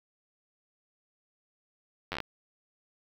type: slowing click train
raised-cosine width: 0.3 ms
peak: -17 dBFS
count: 7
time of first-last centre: 2.12-2.203 s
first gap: 10 ms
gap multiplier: 1.13
effects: 8-bit